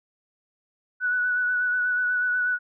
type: tone with vibrato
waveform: sine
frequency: 1480 Hz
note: F#6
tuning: in tune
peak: -21 dBFS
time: 1-2.59 s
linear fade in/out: 50 ms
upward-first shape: sine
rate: 8.2 Hz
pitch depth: 22 cents each way
effects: none